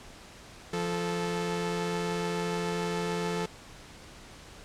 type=tone pair together; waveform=sawtooth; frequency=173.54 / 437.3 Hz; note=F3 / A4; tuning=-11 / -11 cents; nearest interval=octave + major third; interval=1600 cents; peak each=-28 dBFS; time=0.73-3.46 s; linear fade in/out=5 ms; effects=pink hiss -49 dBFS RMS until 4.64 s + low-pass 8000 Hz 12 dB/octave